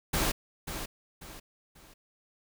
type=noise with echo; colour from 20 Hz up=pink; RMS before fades=-28 dBFS; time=0.13-0.32 s; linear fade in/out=10 ms; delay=540 ms; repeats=3; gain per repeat=-9 dB; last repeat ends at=1.94 s; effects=none